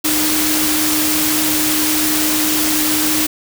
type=tone in noise; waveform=sine; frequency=307.5 Hz; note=D#4; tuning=20 cents flat; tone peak=-19 dBFS; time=0.04-3.27 s; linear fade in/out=10 ms; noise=white; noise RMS=-17 dBFS; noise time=0.04-3.27 s; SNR=-5 dB; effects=none